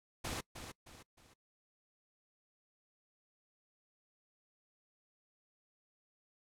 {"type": "noise with echo", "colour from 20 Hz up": "pink", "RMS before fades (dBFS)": -40, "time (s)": [0.24, 0.41], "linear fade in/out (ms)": 10, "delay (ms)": 310, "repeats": 3, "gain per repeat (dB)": -8, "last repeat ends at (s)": 1.34, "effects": ["noise-tail reverb RT60 0.1 s tail -23 dB re dry", "low-pass 11000 Hz 12 dB/octave"]}